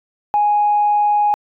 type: tone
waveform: sine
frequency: 830.6 Hz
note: G#5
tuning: in tune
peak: -11 dBFS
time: 0.34-1.34 s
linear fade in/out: 0 ms
effects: tanh soft clip ceiling -7 dBFS